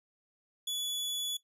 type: tone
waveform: sawtooth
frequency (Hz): 3418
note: G#7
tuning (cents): +49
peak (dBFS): -30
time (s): 0.67-1.37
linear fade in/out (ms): 5
effects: noise-tail reverb RT60 0.1 s tail -17 dB re dry + resampled to 32000 Hz